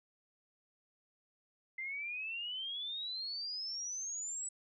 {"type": "exponential sweep", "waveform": "sine", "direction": "up", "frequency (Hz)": [2060, 7940], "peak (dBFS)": -38, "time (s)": [1.78, 4.49], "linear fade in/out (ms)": 5, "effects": []}